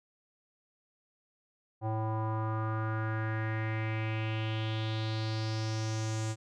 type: tone with low-pass filter sweep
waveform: square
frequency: 110 Hz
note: A2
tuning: in tune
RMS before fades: -33 dBFS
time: 1.81-6.36 s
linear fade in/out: 50 ms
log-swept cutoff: 810 to 7500 Hz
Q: 3.9
effects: none